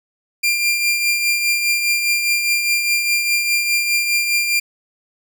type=tone with tremolo; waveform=sawtooth; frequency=2388 Hz; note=D7; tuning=28 cents sharp; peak=-10 dBFS; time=0.43-4.6 s; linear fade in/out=10 ms; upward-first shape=triangle; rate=4.9 Hz; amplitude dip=50%; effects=none